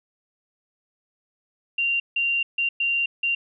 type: tone bursts at uneven times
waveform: sine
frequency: 2771 Hz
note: F7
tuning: 14 cents flat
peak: -20 dBFS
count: 5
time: 1.78-2 / 2.16-2.43 / 2.58-2.69 / 2.8-3.06 / 3.23-3.35 s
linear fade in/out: 5 ms
effects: none